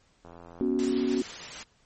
click train, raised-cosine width 1 ms, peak -33 dBFS, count 82, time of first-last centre 0.25-1.198 s, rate 85.4 Hz
sine chord, B suspended second, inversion none, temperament equal with one note detuned, 243.3 / 277.2 / 370 Hz, B3 / C#4 / F#4, -26 / 0 / 0 cents, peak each -28 dBFS, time 0.61-1.22 s, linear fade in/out 0 ms
white noise with tremolo, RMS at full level -38 dBFS, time 0.79-1.63 s, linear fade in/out 0 ms, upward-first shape triangle, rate 6.5 Hz, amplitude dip 25%
effects pink hiss -65 dBFS RMS until 1.85 s + MP3 32 kbps

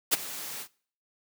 white noise with ADSR envelope, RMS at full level -20 dBFS, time 0.11-0.68 s, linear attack 23 ms, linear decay 21 ms, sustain -18 dB, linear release 75 ms, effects noise-tail reverb RT60 0.5 s tail -23 dB re dry + high-pass 150 Hz 12 dB/octave

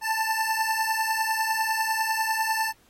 25% pulse beating tone pair, 880 / 890 Hz, A5 / A5, 0 / +20 cents, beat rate 10 Hz, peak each -23 dBFS, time 0.01-2.73 s, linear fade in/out 50 ms, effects pink hiss -61 dBFS RMS until 2.89 s + AAC 48 kbps

